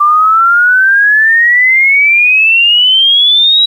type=exponential sweep; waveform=sine; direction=up; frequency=1174.7 to 3900 Hz; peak=-4 dBFS; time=0-3.66 s; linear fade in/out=10 ms; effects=7-bit